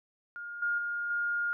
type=tone with level steps; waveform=sine; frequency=1418 Hz; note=F6; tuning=26 cents sharp; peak=-38 / -27 / -31 / -28 dBFS; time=0.36-1.53 s; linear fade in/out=0 ms; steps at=0.62 / 0.78 / 1.1 s; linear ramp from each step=5 ms; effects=none